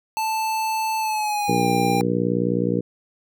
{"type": "tone with pitch glide", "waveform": "square", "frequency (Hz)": [880, 797.7], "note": ["A5", "G5"], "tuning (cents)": [0, 30], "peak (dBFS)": -22, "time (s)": [0.17, 2.01], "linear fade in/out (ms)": 0, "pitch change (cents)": -170, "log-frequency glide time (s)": [0.99, 1.67]}
{"type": "harmonic tone", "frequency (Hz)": 59.6, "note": "A#1", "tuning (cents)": 39, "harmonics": [2, 3, 4, 5, 6, 7, 8], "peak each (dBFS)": [-28, -24, -27, -26, -29, -28, -26], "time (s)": [1.48, 2.81], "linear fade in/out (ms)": 10}
{"effects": []}